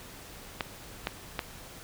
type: clicks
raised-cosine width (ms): 0.3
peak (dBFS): -13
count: 3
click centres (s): 0.608 / 1.071 / 1.392
effects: pink hiss -47 dBFS RMS until 1.83 s